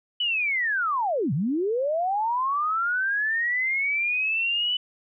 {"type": "linear two-way sweep", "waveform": "sine", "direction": "down then up", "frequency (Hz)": [3000, 123.47, 3000], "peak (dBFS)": -22, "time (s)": [0.2, 4.77], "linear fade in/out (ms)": 5, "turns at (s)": 1.33, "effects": []}